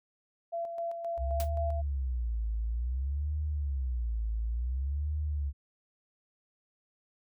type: tone with tremolo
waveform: sine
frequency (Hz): 677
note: E5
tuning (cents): +46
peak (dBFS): -31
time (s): 0.52-1.82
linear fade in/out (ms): 20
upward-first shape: square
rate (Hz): 3.8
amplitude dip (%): 45
type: tone with vibrato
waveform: sine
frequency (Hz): 64.3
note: C2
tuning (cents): -30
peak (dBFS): -29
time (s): 1.17-5.53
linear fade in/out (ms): 50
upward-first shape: sine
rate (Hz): 0.56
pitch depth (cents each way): 280
type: noise with exponential decay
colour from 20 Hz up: white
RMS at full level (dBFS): -36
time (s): 1.4-1.5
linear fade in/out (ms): 0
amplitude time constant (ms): 21
effects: none